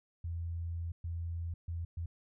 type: tone bursts at uneven times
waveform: sine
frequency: 84.4 Hz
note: E2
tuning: 41 cents sharp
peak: -35 dBFS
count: 4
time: 0.24-0.92 / 1.04-1.54 / 1.68-1.85 / 1.97-2.06 s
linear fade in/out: 5 ms
effects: none